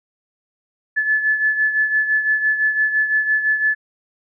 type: beating tone pair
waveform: sine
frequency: 1728 / 1733.9 Hz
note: A6 / A6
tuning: -32 / -26 cents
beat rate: 5.9 Hz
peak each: -16 / -23 dBFS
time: 0.96-3.75 s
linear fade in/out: 20 ms
effects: none